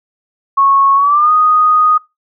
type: tone with pitch glide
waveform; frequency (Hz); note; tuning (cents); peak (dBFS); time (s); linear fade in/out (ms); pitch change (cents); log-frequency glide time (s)
sine; 1100 to 1241.9; C#6 to D#6; -14 to -4; -7; 0.57-1.98; 10; +210; 0.95-1.32
effects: noise-tail reverb RT60 0.2 s tail -19 dB re dry